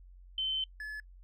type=tone pair in turn; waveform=sine / triangle; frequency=3076 / 1716.4 Hz; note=G7 / A6; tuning=-33 / -43 cents; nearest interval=minor seventh; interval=1010 cents; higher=first; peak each=-30 / -36 dBFS; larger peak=first; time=0.38-0.64 / 0.8-1 s; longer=first; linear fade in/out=2 ms; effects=noise-tail reverb RT60 0.1 s tail -26 dB re dry + added 45 Hz sine -51 dBFS peak until 1.23 s